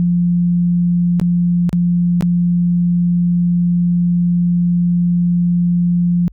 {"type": "tone with dropouts", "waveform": "sine", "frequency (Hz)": 174.61, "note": "F3", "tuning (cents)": 0, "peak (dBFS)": -11, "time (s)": [0, 6.28], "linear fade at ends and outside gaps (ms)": 0, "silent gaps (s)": [[1.198, 1.214], [1.693, 1.729], [2.209, 2.224]], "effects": ["added 50 Hz sine -38 dBFS peak until 6.32 s"]}